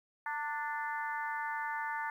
harmonic tone with a mistuned harmonic, 293.7 Hz, D4, in tune, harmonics 3 / 4 / 5 / 6 / 7, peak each -37 / -44 / -42 / -40 / -48 dBFS, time 0.26-2.1 s, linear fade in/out 2 ms, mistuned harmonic 3, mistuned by +33 cents, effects 11-bit

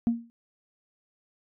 sine tone with exponential decay, 233.1 Hz, A#3, in tune, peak -16 dBFS, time 0.07-0.3 s, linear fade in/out 0 ms, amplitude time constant 48 ms, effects tanh soft clip ceiling -17 dBFS

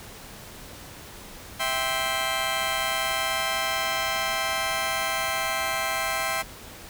15% pulse chord, C major, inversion first, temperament just, 654.1 / 784.9 / 1046.5 Hz, E5 / G5 / C6, -14 / +2 / 0 cents, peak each -23 dBFS, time 1.59-6.43 s, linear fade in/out 20 ms, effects pink hiss -43 dBFS RMS until 6.89 s

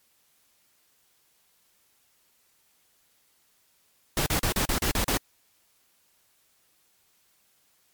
pink noise bursts, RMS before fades -25 dBFS, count 8, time 4.17-5.173 s, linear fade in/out 2 ms, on 93 ms, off 37 ms, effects white hiss -66 dBFS RMS until 7.93 s + MP3 96 kbps

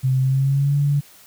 sine tone with pitch glide, 130.81 to 143.48 Hz, C3 to D3, 0 to -40 cents, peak -15 dBFS, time 0.03-1.01 s, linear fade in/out 20 ms, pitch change +160 cents, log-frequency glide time 0.2-0.77 s, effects white hiss -48 dBFS RMS until 1.26 s

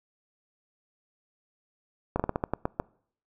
slowing click train, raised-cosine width 1 ms, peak -12 dBFS, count 9, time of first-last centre 2.16-2.799 s, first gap 36 ms, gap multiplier 1.22, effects noise-tail reverb RT60 0.6 s tail -25 dB re dry

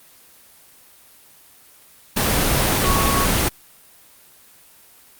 sine tone in noise, 1108.7 Hz, C#6, in tune, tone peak -21 dBFS, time 2.84-3.26 s, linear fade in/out 10 ms, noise pink, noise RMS -18 dBFS, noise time 2.16-3.49 s, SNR -6 dB, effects white hiss -49 dBFS RMS until 5.19 s + Opus 24 kbps

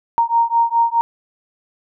sine beating tone pair, 927 / 931.8 Hz, A#5 / A#5, -10 / -1 cents, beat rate 4.8 Hz, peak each -16 dBFS, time 0.18-1.01 s, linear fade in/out 0 ms, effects none

